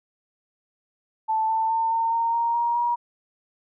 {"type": "tone with pitch steps", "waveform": "sine", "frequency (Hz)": [880, 890.2, 900.6, 911, 921.6, 932.3, 943.2, 954.1], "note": ["A5", "A5", "A5", "A#5", "A#5", "A#5", "A#5", "A#5"], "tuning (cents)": [0, 20, 40, -40, -20, 0, 20, 40], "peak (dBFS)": -20, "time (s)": [1.28, 2.96], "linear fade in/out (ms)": 20, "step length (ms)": 210, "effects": []}